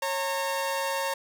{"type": "tone pair together", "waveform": "sawtooth", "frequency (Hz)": [546.9, 915], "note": ["C#5", "A#5"], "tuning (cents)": [-23, -32], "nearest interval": "major sixth", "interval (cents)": 891, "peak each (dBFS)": [-26, -26], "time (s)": [0.02, 1.14], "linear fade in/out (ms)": 5, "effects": []}